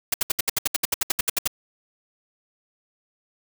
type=noise bursts; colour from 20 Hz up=white; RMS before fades=-21 dBFS; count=16; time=0.12-1.476 s; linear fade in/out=5 ms; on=21 ms; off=68 ms; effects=none